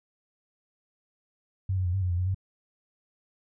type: tone with pitch steps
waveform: sine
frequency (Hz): 95 / 92.6 / 88.3 / 96.7 / 90.5 / 87.3 / 91.1 / 95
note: F#2 / F#2 / F2 / G2 / F#2 / F2 / F#2 / F#2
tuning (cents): +46 / +2 / +20 / -23 / -38 / 0 / -26 / +46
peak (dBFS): -24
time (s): 1.69-2.346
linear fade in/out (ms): 5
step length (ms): 82
effects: none